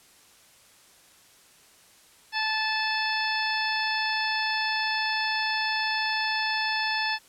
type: harmonic tone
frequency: 873 Hz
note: A5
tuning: 14 cents flat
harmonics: 1 / 2 / 3 / 4 / 5 / 6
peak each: -30 / -29 / -32 / -36 / -34 / -34 dBFS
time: 2.32-7.19 s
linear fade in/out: 50 ms
effects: white hiss -56 dBFS RMS until 7.28 s + low-pass 11000 Hz 12 dB/octave